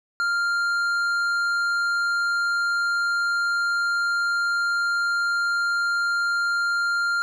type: tone with tanh clipping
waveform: sine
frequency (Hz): 1396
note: F6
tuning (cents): -1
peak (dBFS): -22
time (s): 0.2-7.22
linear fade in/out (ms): 0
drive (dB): 9
effects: none